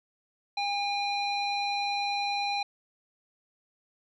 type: tone with low-pass filter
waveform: square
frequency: 809 Hz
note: G#5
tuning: 46 cents flat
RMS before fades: -30 dBFS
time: 0.57-2.63 s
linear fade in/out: 5 ms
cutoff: 3600 Hz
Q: 9.7
effects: none